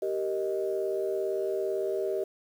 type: chord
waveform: sine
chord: Eb major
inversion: first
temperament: just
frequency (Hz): 388.9 / 466.7 / 622.3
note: G4 / Bb4 / Eb5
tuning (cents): -14 / +2 / 0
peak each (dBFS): -29 / -34 / -32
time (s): 0.02-2.24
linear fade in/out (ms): 5
effects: tanh soft clip ceiling -18 dBFS + 9-bit